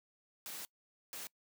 white noise bursts at uneven times, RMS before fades -45 dBFS, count 2, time 0.46-0.65 / 1.13-1.27 s, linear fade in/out 0 ms, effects noise-tail reverb RT60 0.1 s tail -24 dB re dry + high-pass 150 Hz 12 dB/octave

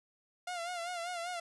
sawtooth tone with vibrato, 698.5 Hz, F5, in tune, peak -33 dBFS, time 0.47-1.4 s, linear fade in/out 5 ms, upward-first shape sine, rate 5.1 Hz, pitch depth 68 cents each way, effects resampled to 24000 Hz

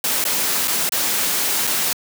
white noise with dropouts, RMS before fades -20 dBFS, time 0.04-1.93 s, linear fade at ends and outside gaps 2 ms, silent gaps 0.241-0.251 / 0.675-0.679 / 0.892-0.921 / 1.67-1.673 s, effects high-pass 150 Hz 12 dB/octave

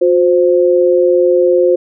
sine tone pair together, 359.7 / 522 Hz, F#4 / C5, -49 / -4 cents, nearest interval tritone, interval 645 cents, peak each -10 dBFS, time 0.01-1.76 s, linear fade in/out 10 ms, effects none

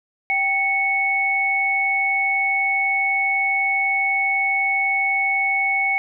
sine tone pair together, 782 / 2212 Hz, G5 / C#7, -4 / -4 cents, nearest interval octave + tritone, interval 1800 cents, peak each -24 / -18 dBFS, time 0.3-5.98 s, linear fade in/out 0 ms, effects none

